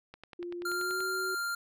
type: click train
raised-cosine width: 0.3 ms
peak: -30 dBFS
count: 10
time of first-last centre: 0.14-1.005 s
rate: 10.4 Hz
type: tone with pitch glide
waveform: sine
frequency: 349.2 to 374.3 Hz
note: F4 to F#4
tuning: 0 to +20 cents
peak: -36 dBFS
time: 0.39-1.35 s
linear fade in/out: 5 ms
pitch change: +120 cents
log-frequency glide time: 0.6-1.02 s
type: tone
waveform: square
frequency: 1394 Hz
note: F6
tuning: 4 cents flat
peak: -32 dBFS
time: 0.65-1.55 s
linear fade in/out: 5 ms
effects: none